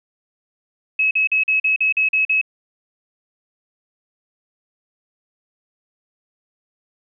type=tone bursts; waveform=sine; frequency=2572 Hz; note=E7; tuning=43 cents flat; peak=-14 dBFS; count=9; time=0.99-2.414 s; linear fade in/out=5 ms; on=120 ms; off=43 ms; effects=none